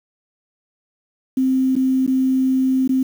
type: tone with dropouts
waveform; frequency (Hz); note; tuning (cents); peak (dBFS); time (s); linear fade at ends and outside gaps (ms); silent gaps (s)
sine; 261.6; C4; 0; -14; 1.37-3.03; 5; 1.755-1.763 / 2.065-2.076 / 2.877-2.892
effects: 7-bit